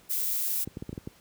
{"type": "noise", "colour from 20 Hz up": "violet", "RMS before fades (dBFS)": -29, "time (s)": [0.09, 0.65], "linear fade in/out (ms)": 20}
{"type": "clicks", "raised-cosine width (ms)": 3, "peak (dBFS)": -22, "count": 7, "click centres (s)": [0.675, 0.771, 0.824, 0.893, 0.929, 0.978, 1.074]}
{"effects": ["pink hiss -58 dBFS RMS until 1.2 s", "high-pass 60 Hz 12 dB/octave"]}